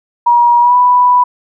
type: tone with pitch glide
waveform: sine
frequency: 955 to 987.5 Hz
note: A#5 to B5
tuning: +42 to 0 cents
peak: -5 dBFS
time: 0.26-1.24 s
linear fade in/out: 10 ms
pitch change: +58 cents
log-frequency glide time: 0.6-0.75 s
effects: none